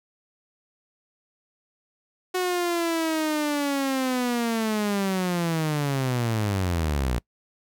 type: linear sweep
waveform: sawtooth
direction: down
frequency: 369 to 57 Hz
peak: -19 dBFS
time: 2.34-7.19 s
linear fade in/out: 10 ms
effects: noise-tail reverb RT60 0.1 s tail -24 dB re dry